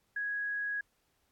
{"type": "tone", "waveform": "sine", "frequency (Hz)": 1661.2, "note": "G#6", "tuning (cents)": 0, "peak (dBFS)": -32, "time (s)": [0.16, 0.81], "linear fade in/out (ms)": 5, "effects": ["pink hiss -75 dBFS RMS until 1.31 s", "AAC 64 kbps"]}